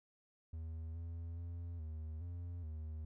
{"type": "tone with pitch steps", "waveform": "triangle", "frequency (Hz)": [80.7, 83.7, 85.4, 78.6, 86.8, 78.2], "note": ["E2", "E2", "F2", "D#2", "F2", "D#2"], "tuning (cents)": [-36, 27, -38, 18, -10, 9], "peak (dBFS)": -40, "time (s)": [0.53, 3.05], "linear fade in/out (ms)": 5, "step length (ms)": 420, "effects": []}